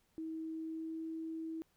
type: tone with pitch glide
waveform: sine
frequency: 320.7 to 323.1 Hz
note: E4 to E4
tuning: -48 to -35 cents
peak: -39 dBFS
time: 0.18-1.62 s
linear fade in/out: 0 ms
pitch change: +13 cents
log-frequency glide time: 0.55-1.02 s
effects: pink hiss -75 dBFS RMS until 1.76 s